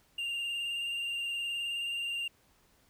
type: tone with vibrato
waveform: triangle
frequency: 2794 Hz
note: F7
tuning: in tune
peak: -31 dBFS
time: 0.18-2.28 s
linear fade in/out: 5 ms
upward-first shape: sine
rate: 19 Hz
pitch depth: 24 cents each way
effects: pink hiss -67 dBFS RMS until 2.89 s